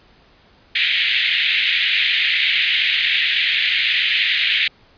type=band-pass noise; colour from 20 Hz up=pink; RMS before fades=-18 dBFS; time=0.75-4.68 s; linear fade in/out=5 ms; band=1900 to 3800 Hz; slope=48 dB/octave; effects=pink hiss -52 dBFS RMS until 4.97 s + resampled to 11025 Hz